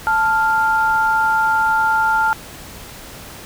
sine tone pair together, 880 / 1394.5 Hz, A5 / F6, 0 / -3 cents, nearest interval minor sixth, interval 797 cents, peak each -16 dBFS, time 0.07-2.33 s, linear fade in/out 0 ms, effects pink hiss -36 dBFS RMS until 3.45 s

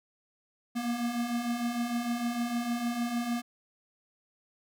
square beating tone pair, 233.1 / 239.7 Hz, A#3 / A#3, 0 / +48 cents, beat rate 6.6 Hz, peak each -37 / -31 dBFS, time 0.75-3.42 s, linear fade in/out 20 ms, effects none

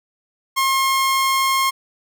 sawtooth tone, 1072 Hz, C6, 42 cents sharp, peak -12 dBFS, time 0.56-1.71 s, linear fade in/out 20 ms, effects none

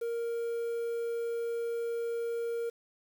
triangle tone with quantisation, 466.2 Hz, A#4, in tune, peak -29 dBFS, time 0.01-2.7 s, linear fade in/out 10 ms, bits 9, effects none

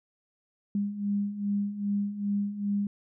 sine beating tone pair, 201 / 203.5 Hz, G3 / G#3, +44 / -35 cents, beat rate 2.5 Hz, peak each -33 / -28 dBFS, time 0.75-2.87 s, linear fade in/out 2 ms, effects none

